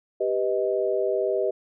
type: chord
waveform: sine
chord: G augmented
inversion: none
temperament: equal with one note detuned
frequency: 392 / 493.9 / 627.3 Hz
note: G4 / B4 / D#5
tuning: 0 / 0 / +14 cents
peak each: -25 / -27 / -26 dBFS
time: 0.2-1.51 s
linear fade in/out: 10 ms
effects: none